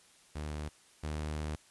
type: tone pair in turn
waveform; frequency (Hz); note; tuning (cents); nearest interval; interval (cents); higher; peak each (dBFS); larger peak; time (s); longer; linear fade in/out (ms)
sawtooth; 75.4 / 76.19; D2 / D#2; +46 / -36; unison; 18; second; -33 / -31; second; 0.35-0.69 / 1.03-1.56; second; 10
effects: white hiss -62 dBFS RMS until 1.7 s + resampled to 24000 Hz